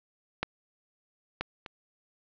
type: clicks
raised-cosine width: 0.3 ms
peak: -12 / -15 / -25 dBFS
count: 3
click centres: 0.43 / 1.41 / 1.662 s
effects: resampled to 11025 Hz + 7-bit